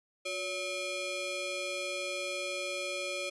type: ring-modulated tone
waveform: sawtooth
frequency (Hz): 926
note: A#5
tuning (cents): -12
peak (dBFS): -27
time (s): 0.25-3.3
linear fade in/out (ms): 10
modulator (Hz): 1490
effects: resampled to 24000 Hz